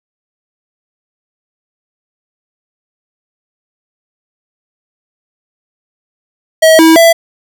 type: tone with pitch steps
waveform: square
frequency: 640 / 323.7 / 666 Hz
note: D#5 / E4 / E5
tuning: +49 / -31 / +18 cents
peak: -3 dBFS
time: 6.62-7.13 s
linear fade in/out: 10 ms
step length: 170 ms
effects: none